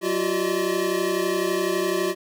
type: tone cluster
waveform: square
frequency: 185.6 / 347.2 / 379.1 / 593 / 629 Hz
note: F#3 / F4 / F#4 / D5 / D#5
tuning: +6 / -10 / +42 / +17 / +19 cents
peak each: -35 / -26 / -26 / -33 / -33 dBFS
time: 0.01-2.15 s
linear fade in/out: 50 ms
effects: none